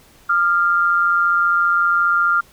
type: tone pair together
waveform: sine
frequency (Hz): 1213.2 / 1388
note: D#6 / F6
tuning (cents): -44 / -11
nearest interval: major second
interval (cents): 233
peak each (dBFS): -20 / -14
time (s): 0.29-2.41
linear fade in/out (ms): 10
effects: pink hiss -50 dBFS RMS until 2.52 s